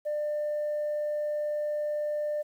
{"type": "tone", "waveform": "sine", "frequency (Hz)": 597, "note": "D5", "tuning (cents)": 28, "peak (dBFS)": -26, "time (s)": [0.05, 2.43], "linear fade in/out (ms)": 20, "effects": ["tanh soft clip ceiling -25 dBFS", "10-bit"]}